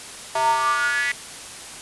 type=tone with high-pass filter sweep; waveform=square; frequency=130.6 Hz; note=C3; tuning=3 cents flat; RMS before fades=-21 dBFS; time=0.35-1.12 s; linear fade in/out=5 ms; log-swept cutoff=770 to 2000 Hz; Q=8.4; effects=white hiss -37 dBFS RMS until 1.81 s + resampled to 24000 Hz